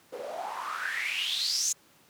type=noise with band-pass filter sweep; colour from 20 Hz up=white; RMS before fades=-32 dBFS; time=0.12-1.73 s; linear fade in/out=10 ms; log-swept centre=450 to 6900 Hz; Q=8.3; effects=pink hiss -60 dBFS RMS until 2.09 s + high-pass 150 Hz 12 dB/octave